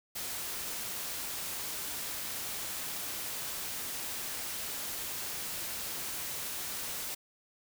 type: noise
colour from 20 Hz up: white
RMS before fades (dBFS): -38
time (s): 0.15-7.15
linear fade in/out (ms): 10
effects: none